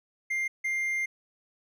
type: tone bursts at uneven times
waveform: triangle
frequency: 2100 Hz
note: C7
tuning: 6 cents sharp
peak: -25 dBFS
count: 2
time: 0.3-0.48 / 0.64-1.06 s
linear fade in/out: 10 ms
effects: none